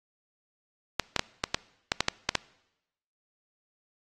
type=clicks; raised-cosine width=0.2 ms; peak=-6 dBFS; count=10; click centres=0.997 / 1.163 / 1.194 / 1.439 / 1.545 / 1.919 / 2.006 / 2.084 / 2.291 / 2.353 s; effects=noise-tail reverb RT60 0.9 s tail -23 dB re dry + AAC 32 kbps